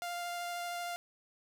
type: tone with vibrato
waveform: sawtooth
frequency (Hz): 698.5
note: F5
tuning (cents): 0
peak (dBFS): -33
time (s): 0.02-0.96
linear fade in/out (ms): 0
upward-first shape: sine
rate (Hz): 13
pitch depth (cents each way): 8
effects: none